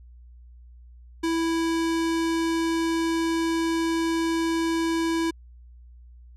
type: tone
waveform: square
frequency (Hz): 329.6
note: E4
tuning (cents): 0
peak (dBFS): -23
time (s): 1.23-5.31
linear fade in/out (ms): 10
effects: added 60 Hz sine -45 dBFS peak until 6.36 s + low-pass 9000 Hz 12 dB/octave